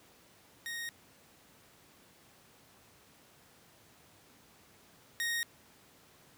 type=tone pair in turn; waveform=sawtooth; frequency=1864.7 / 1864.7 Hz; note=A#6 / A#6; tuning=0 / 0 cents; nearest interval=unison; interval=0 cents; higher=neither; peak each=-34 / -28 dBFS; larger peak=second; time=0.66-0.89 / 5.2-5.43 s; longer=neither; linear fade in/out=0 ms; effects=pink hiss -61 dBFS RMS until 6.37 s + high-pass 100 Hz 12 dB/octave